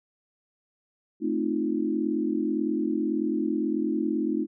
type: chord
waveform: sine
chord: F dominant seventh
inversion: first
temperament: equal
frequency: 220 / 261.6 / 311.1 / 349.2 Hz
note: A3 / C4 / Eb4 / F4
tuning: 0 / 0 / 0 / 0 cents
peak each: -30 / -31 / -27 / -31 dBFS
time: 1.2-4.47 s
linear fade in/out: 50 ms
effects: none